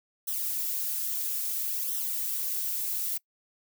violet noise with flanger, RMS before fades -31 dBFS, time 0.27-3.18 s, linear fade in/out 10 ms, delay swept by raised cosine 0.42 to 6.32 ms, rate 0.6 Hz, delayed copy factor -0.8, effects noise-tail reverb RT60 0.1 s tail -23 dB re dry

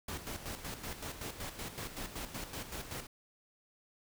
pink noise with tremolo, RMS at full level -41 dBFS, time 0.08-3.07 s, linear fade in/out 5 ms, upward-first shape square, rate 5.3 Hz, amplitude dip 60%, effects none

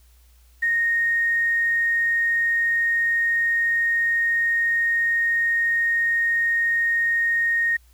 sine tone with quantisation, 1857 Hz, A#6, 7 cents flat, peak -18 dBFS, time 0.62-7.77 s, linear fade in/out 10 ms, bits 8, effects added 60 Hz sine -51 dBFS peak until 7.93 s + white hiss -61 dBFS RMS until 7.93 s

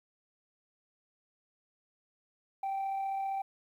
sine tone with amplitude modulation, 780 Hz, G5, 9 cents flat, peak -28 dBFS, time 2.63-3.42 s, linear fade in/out 5 ms, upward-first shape sine, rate 35.2 Hz, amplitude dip 30%, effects tanh soft clip ceiling -30 dBFS + 11-bit

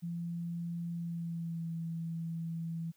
sine tone with pitch glide, 170.4 to 165.36 Hz, F3 to E3, -42 to +6 cents, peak -35 dBFS, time 0.02-2.92 s, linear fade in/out 20 ms, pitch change -52 cents, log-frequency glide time 0.92-1.71 s, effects white hiss -71 dBFS RMS until 2.96 s

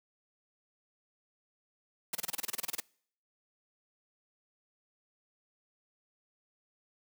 white noise bursts, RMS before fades -34 dBFS, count 14, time 2.13-2.802 s, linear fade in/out 5 ms, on 22 ms, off 28 ms, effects noise-tail reverb RT60 0.6 s tail -26 dB re dry + high-pass 150 Hz 12 dB/octave

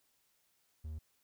triangle tone, 77.78 Hz, D#2, in tune, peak -38 dBFS, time 0.84-0.99 s, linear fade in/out 10 ms, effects white hiss -75 dBFS RMS until 1.23 s

